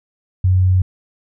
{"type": "tone", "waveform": "sine", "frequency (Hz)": 92.5, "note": "F#2", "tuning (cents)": 0, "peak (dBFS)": -10, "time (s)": [0.44, 0.82], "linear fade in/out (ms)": 5, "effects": []}